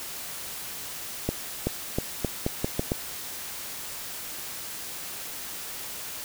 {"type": "accelerating click train", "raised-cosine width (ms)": 2, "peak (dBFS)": -11, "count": 8, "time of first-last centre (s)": [1.29, 2.919], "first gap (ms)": 380, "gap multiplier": 0.83, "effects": ["white hiss -37 dBFS RMS until 6.24 s"]}